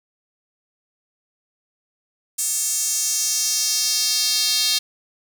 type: tone with high-pass filter sweep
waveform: square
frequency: 246.9 Hz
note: B3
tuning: in tune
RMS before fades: -21 dBFS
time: 2.38-4.79 s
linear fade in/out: 10 ms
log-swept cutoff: 7700 to 4100 Hz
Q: 2.8
effects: none